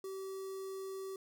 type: tone with notch filter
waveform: square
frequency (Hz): 384.5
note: G4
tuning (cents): -33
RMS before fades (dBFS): -43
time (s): 0.04-1.16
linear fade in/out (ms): 2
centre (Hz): 2400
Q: 0.53
effects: none